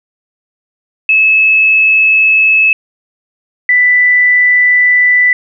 sine tone pair in turn, 2596 / 1983.5 Hz, E7 / B6, -27 / +7 cents, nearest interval perfect fourth, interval 466 cents, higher first, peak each -5 / -5 dBFS, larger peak neither, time 1.09-2.73 / 3.69-5.33 s, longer neither, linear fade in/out 2 ms, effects none

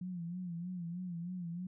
sine tone with vibrato, 175.6 Hz, F3, 10 cents sharp, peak -38 dBFS, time 0.01-1.67 s, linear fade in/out 5 ms, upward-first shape sine, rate 3.2 Hz, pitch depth 82 cents each way, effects none

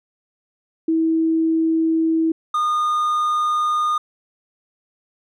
sine / triangle tone pair in turn, 323.8 / 1222.5 Hz, E4 / D#6, -31 / -31 cents, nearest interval octave + major seventh, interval 2300 cents, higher second, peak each -15 dBFS, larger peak neither, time 0.88-2.32 / 2.54-3.98 s, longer neither, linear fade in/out 5 ms, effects none

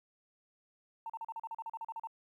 sine tone bursts, 905 Hz, A5, 48 cents sharp, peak -37 dBFS, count 14, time 1.06-2.072 s, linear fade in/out 2 ms, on 37 ms, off 38 ms, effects tanh soft clip ceiling -33 dBFS + 12-bit

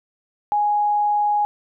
sine tone, 830.6 Hz, G#5, in tune, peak -16 dBFS, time 0.52-1.45 s, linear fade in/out 0 ms, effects none

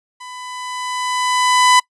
sawtooth tone with level ramp, 1000 Hz, B5, 21 cents sharp, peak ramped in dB -29 to -4 dBFS, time 0.2-1.8 s, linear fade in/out 10 ms, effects noise-tail reverb RT60 0.1 s tail -23 dB re dry + resampled to 24000 Hz

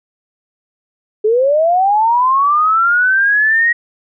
sine linear sweep, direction up, 414.7 to 1900 Hz, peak -9 dBFS, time 1.24-3.73 s, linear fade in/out 10 ms, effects none

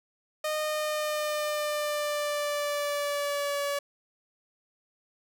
sawtooth tone with pitch glide, 614 to 569.6 Hz, D#5 to C#5, -23 to +47 cents, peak -24 dBFS, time 0.44-3.79 s, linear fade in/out 5 ms, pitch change -130 cents, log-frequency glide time 0.58-3.63 s, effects none

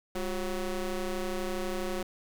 25% pulse ring-modulated tone, 187.1 Hz, F#3, 20 cents sharp, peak -24 dBFS, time 0.15-2.03 s, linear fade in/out 5 ms, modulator 171 Hz, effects none

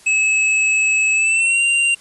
square tone with pitch glide, 2588 to 2774 Hz, E7 to F7, -32 to -12 cents, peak -14 dBFS, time 0.06-1.95 s, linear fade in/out 10 ms, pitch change +120 cents, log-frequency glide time 1.13-1.62 s, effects white hiss -46 dBFS RMS until 2 s + resampled to 24000 Hz

